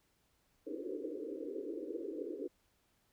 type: band-pass noise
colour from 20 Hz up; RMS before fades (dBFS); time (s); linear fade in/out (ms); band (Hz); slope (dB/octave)
pink; -42; 0.66-2.48; 10; 280 to 510; 96
effects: pink hiss -75 dBFS RMS until 3.12 s